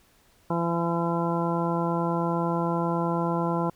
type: harmonic tone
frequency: 169.3 Hz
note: E3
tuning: 46 cents sharp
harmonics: 1 / 2 / 3 / 4 / 5 / 6 / 8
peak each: -27 / -30 / -32 / -34 / -33 / -31 / -38 dBFS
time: 0.5-3.7 s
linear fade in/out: 5 ms
effects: pink hiss -61 dBFS RMS until 3.75 s